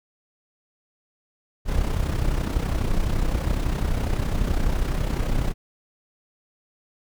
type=noise with amplitude modulation; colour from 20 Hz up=brown; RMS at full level=-20 dBFS; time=1.65-5.54 s; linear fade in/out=50 ms; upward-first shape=sine; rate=31.9 Hz; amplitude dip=60%; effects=none